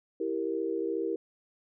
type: chord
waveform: sine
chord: E diminished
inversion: none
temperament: equal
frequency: 329.6 / 392 / 466.2 Hz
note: E4 / G4 / Bb4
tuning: 0 / 0 / 0 cents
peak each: -33 dBFS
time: 0.2-1.16 s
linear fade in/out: 5 ms
effects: none